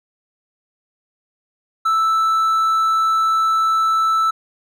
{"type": "tone", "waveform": "triangle", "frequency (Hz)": 1318.5, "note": "E6", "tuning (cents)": 0, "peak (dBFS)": -12, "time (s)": [1.85, 4.31], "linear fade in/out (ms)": 10, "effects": []}